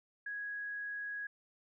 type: tone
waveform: sine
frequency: 1661.2 Hz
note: G#6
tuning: in tune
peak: -38 dBFS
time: 0.26-1.27 s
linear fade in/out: 5 ms
effects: none